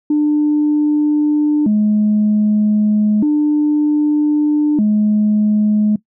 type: tone with vibrato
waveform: sine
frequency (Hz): 251.1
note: B3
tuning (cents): +29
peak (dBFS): -9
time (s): 0.1-5.96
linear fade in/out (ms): 5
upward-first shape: square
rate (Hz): 0.32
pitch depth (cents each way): 300
effects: noise-tail reverb RT60 0.1 s tail -19 dB re dry + tanh soft clip ceiling -7 dBFS